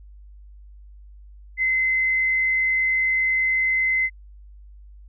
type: tone with frequency modulation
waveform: sine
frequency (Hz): 2055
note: C7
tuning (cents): -32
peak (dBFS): -18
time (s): 1.57-4.1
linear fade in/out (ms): 50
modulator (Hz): 68.2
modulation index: 0.23
effects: added 50 Hz sine -42 dBFS peak until 5.08 s